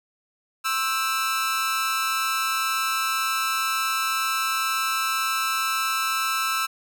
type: tone with amplitude modulation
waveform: sawtooth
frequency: 1318.5 Hz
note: E6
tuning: in tune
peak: -15 dBFS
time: 0.64-6.67 s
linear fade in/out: 20 ms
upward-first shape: sine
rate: 258 Hz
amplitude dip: 85%
effects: none